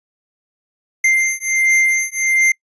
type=beating tone pair; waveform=square; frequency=2093 / 2094.4 Hz; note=C7 / C7; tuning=0 / +1 cents; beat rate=1.4 Hz; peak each=-17 dBFS; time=1.04-2.52 s; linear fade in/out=5 ms; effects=noise-tail reverb RT60 0.1 s tail -25 dB re dry + resampled to 22050 Hz